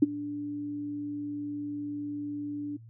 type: tone with ADSR envelope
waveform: sine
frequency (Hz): 291.8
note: D4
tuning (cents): -11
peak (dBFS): -13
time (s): 0.02-2.77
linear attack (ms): 7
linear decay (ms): 24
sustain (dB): -19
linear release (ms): 10
effects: noise-tail reverb RT60 0.2 s tail -26 dB re dry + added 114 Hz sine -47 dBFS peak until 2.89 s

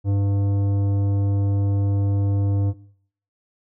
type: tone with tanh clipping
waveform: sine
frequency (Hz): 99.8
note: G2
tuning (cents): +32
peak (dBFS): -19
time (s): 0.04-2.74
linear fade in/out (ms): 50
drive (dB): 12
effects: noise-tail reverb RT60 0.6 s tail -20 dB re dry

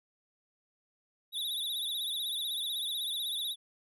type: tone with vibrato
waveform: square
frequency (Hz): 3653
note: A#7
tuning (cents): -36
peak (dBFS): -33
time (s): 1.32-3.56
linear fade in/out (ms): 50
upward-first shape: sine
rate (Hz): 16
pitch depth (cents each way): 110
effects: none

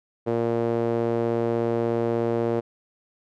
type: tone with band-pass filter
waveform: sawtooth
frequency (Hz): 116.54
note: A#2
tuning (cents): 0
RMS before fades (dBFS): -24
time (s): 0.26-2.61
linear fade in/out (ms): 20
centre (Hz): 450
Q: 2.1
effects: none

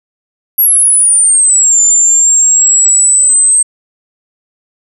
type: exponential two-way sweep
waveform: sine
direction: down then up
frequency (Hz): 11630 to 7130 to 8320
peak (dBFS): -3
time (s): 0.58-3.63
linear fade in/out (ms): 10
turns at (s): 1.81
effects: tanh soft clip ceiling -2 dBFS

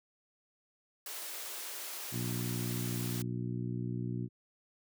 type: high-pass noise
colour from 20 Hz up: white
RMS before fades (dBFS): -42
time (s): 1.06-3.22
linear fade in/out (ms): 2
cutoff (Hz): 320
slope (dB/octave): 48
type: harmonic tone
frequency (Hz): 60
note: B1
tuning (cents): -49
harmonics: 2 / 3 / 4 / 5 / 6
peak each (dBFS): -36 / -40 / -42 / -44 / -46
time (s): 2.11-4.29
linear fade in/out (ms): 50
effects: none

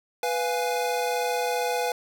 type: chord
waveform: square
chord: F diminished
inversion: second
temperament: equal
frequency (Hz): 493.9 / 698.5 / 830.6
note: Cb5 / F5 / Ab5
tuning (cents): 0 / 0 / 0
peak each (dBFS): -28 / -31 / -30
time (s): 0.23-1.92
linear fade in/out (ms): 2
effects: none

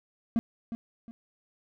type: tone with echo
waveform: triangle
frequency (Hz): 230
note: A#3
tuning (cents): -23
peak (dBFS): -20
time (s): 0.36-0.39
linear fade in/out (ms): 0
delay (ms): 360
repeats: 2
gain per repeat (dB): -10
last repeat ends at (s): 1.11
effects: none

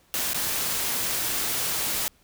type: noise with dropouts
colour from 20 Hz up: white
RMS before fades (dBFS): -27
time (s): 0.14-2.08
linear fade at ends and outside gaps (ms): 0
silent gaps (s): 0.333-0.345
effects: pink hiss -61 dBFS RMS until 2.23 s

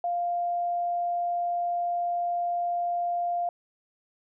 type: tone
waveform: sine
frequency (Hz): 698.5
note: F5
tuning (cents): 0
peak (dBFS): -25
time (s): 0.04-3.49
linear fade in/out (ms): 2
effects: none

